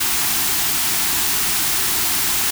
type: band-stop noise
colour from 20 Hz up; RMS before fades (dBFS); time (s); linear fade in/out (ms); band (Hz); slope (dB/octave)
white; -19; 0-2.51; 10; 420 to 670; 96
effects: none